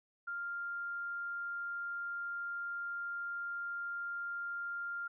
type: tone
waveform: sine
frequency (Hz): 1396.9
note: F6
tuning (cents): 0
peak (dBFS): -37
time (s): 0.27-5.08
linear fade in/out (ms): 10
effects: none